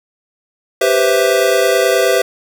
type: chord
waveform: square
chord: C major seventh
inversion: second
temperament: equal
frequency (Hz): 392 / 493.9 / 523.3 / 659.3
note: G4 / B4 / C5 / E5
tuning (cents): 0 / 0 / 0 / 0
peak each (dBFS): -17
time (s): 0.81-2.22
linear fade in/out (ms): 5
effects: none